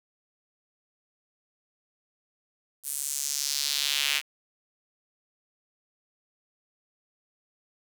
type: tone with high-pass filter sweep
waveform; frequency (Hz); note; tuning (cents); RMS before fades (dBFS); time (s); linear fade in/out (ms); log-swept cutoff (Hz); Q
square; 71.2; C#2; +47; -29; 2.83-4.22; 50; 10000 to 2500; 2
effects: 8-bit